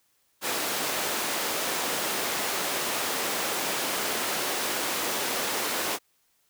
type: high-pass noise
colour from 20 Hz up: pink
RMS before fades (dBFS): -29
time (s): 0.41-5.99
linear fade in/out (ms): 50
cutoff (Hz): 370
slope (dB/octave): 12
effects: white hiss -69 dBFS RMS until 6.49 s